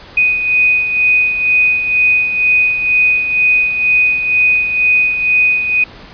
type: beating tone pair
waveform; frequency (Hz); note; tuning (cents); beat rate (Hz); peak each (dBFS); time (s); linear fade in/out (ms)
sine; 2491 / 2493.1; D#7 / D#7; +1 / +3; 2.1; -10 / -18; 0.17-5.84; 5
effects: pink hiss -36 dBFS RMS until 6.13 s + resampled to 11025 Hz